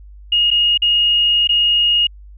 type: tone with dropouts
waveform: sine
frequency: 2863 Hz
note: F7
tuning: 42 cents sharp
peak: -11 dBFS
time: 0.32-2.07 s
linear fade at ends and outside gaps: 5 ms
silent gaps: 0.505-0.512 / 0.776-0.82 / 1.474-1.491 s
effects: added 50 Hz sine -36 dBFS peak until 2.37 s